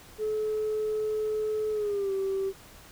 sine tone with pitch glide, 430 to 387.5 Hz, A4 to G4, -40 to -20 cents, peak -25 dBFS, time 0.18-2.53 s, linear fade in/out 50 ms, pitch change -180 cents, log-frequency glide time 1.72-2.12 s, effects tanh soft clip ceiling -23 dBFS + pink hiss -51 dBFS RMS until 2.91 s

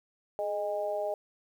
sine tone with amplitude modulation, 618 Hz, D#5, 12 cents flat, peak -25 dBFS, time 0.39-1.14 s, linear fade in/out 0 ms, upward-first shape sine, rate 197 Hz, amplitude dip 95%, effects 10-bit

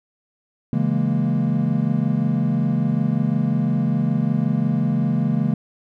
triangle chord, A# half-diminished seventh, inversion first, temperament equal, 138.59 / 164.81 / 207.7 / 233.1 Hz, C#3 / E3 / G#3 / A#3, 0 / 0 / 0 / 0 cents, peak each -21 dBFS, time 0.73-5.54 s, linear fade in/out 2 ms, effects none

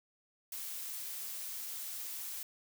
blue noise, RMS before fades -42 dBFS, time 0.52-2.43 s, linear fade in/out 2 ms, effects none

